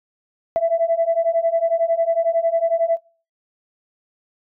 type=beating tone pair; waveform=sine; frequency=659.3 / 670.3 Hz; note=E5 / E5; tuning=0 / +29 cents; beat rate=11 Hz; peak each=-18 dBFS; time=0.56-2.97 s; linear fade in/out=0 ms; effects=noise-tail reverb RT60 0.4 s tail -24 dB re dry + tanh soft clip ceiling -9 dBFS